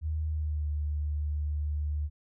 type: tone with pitch glide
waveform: sine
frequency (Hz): 77.78 to 74.44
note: D#2 to D2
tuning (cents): 0 to +24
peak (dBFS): -28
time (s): 0.01-2.1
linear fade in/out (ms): 50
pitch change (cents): -76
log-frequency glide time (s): 0.28-0.68
effects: none